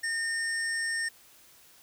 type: tone cluster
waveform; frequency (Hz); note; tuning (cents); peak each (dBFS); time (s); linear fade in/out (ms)
sine; 1823 / 5460 / 8480; A#6 / F8 / C9; -39 / -40 / +22; -29 / -38 / -38; 0.03-1.09; 10
effects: white hiss -57 dBFS RMS until 1.82 s